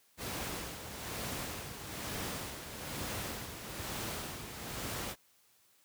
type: noise with tremolo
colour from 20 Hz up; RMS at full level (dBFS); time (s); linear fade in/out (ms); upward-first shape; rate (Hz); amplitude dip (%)
pink; -38; 0.17-5.16; 50; sine; 1.1; 55
effects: white hiss -68 dBFS RMS until 5.84 s + high-pass 60 Hz 12 dB/octave